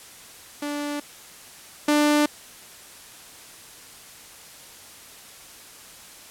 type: tone pair in turn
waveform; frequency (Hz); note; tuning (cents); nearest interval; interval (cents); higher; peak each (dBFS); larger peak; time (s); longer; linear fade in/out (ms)
sawtooth; 291.6 / 296.4; D4 / D4; -12 / +16; unison; 28; second; -23 / -13; second; 0.62-1 / 1.88-2.26; neither; 5
effects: white hiss -45 dBFS RMS until 6.3 s + low-pass 12000 Hz 12 dB/octave